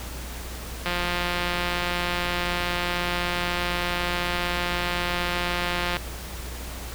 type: click train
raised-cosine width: 0.3 ms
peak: -10 dBFS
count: 900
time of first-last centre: 0.86-5.968 s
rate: 176 Hz
effects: added 60 Hz sine -35 dBFS peak until 6.94 s + pink hiss -38 dBFS RMS until 6.94 s